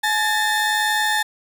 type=tone pair together; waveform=30% pulse; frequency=851 / 1803.2 Hz; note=G#5 / A6; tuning=+42 / +42 cents; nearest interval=octave + minor second; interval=1300 cents; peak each=-18 dBFS; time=0.03-1.23 s; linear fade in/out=10 ms; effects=none